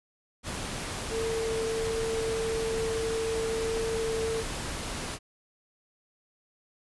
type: tone in noise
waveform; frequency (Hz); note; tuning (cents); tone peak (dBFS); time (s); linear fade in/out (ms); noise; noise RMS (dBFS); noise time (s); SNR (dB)
sine; 449.8; A4; +38; -28; 1.1-4.44; 50; pink; -35; 0.43-5.19; +4
effects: resampled to 24000 Hz